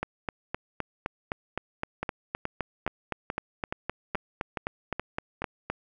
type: two click trains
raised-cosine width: 0.5 ms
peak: -15 / -14 dBFS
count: 9 / 23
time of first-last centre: 2.03-5.42 / 0.03-5.7 s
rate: 2.36 / 3.88 Hz
effects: none